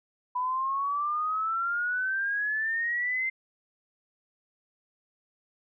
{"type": "exponential sweep", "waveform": "sine", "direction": "up", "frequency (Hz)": [987.8, 2093], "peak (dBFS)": -26, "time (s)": [0.35, 3.3], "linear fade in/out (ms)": 10, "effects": []}